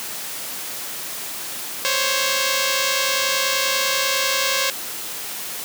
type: tone pair together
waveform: 5% pulse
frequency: 524.1 / 554.4 Hz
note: C5 / C#5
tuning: +3 / 0 cents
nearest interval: minor second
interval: 97 cents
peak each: -10 dBFS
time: 1.85-4.7 s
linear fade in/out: 0 ms
effects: white hiss -30 dBFS RMS until 5.64 s + high-pass 150 Hz 12 dB/octave